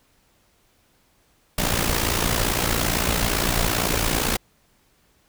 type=noise with amplitude modulation; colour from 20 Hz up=pink; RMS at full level=-19 dBFS; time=1.58-4.37 s; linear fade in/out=5 ms; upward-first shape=sine; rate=57.7 Hz; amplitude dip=70%; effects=pink hiss -62 dBFS RMS until 5.28 s